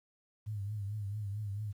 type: tone with vibrato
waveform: sine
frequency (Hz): 103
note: G#2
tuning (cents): -14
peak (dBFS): -35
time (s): 0.46-1.73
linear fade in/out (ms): 20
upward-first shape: triangle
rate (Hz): 4.5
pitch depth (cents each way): 97
effects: 11-bit